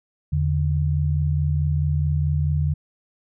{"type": "tone pair together", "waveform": "sine", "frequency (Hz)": [82.41, 147.04], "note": ["E2", "D3"], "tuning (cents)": [0, 2], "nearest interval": "minor seventh", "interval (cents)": 1002, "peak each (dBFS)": -21, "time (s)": [0.32, 2.74], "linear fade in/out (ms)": 10, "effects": []}